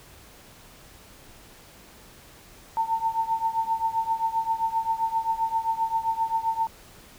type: tone with tremolo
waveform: sine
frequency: 900 Hz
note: A5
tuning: 39 cents sharp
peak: -19 dBFS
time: 2.77-6.67 s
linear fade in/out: 0 ms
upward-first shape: triangle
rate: 7.6 Hz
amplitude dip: 90%
effects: pink hiss -50 dBFS RMS until 7.18 s